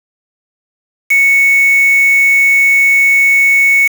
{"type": "tone with quantisation", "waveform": "sine", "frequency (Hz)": 2215, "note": "C#7", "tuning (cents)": -2, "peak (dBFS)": -6, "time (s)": [1.1, 3.88], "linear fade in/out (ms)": 10, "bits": 3, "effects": []}